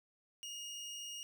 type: tone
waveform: 25% pulse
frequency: 2858 Hz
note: F7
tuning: 39 cents sharp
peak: -40 dBFS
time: 0.43-1.23 s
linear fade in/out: 0 ms
effects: none